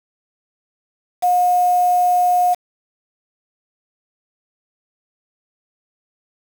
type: tone with quantisation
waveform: sine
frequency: 718 Hz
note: F5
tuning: 48 cents sharp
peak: -12 dBFS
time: 1.22-2.55 s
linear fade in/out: 20 ms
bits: 5
effects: none